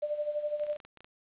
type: tone with tremolo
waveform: sine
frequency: 595 Hz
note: D5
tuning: 22 cents sharp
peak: -27 dBFS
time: 0.02-0.77 s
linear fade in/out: 10 ms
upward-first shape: sine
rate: 12 Hz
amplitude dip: 70%
type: clicks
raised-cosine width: 0.2 ms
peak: -33 dBFS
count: 11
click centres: 0.597 / 0.636 / 0.667 / 0.699 / 0.73 / 0.762 / 0.802 / 0.85 / 0.973 / 1.006 / 1.045 s
effects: resampled to 8000 Hz + 10-bit